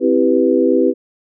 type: chord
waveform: sine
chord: C major seventh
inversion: none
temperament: equal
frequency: 261.6 / 329.6 / 392 / 493.9 Hz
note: C4 / E4 / G4 / B4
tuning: 0 / 0 / 0 / 0 cents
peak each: -16 dBFS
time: 0-0.94 s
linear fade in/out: 50 ms
effects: none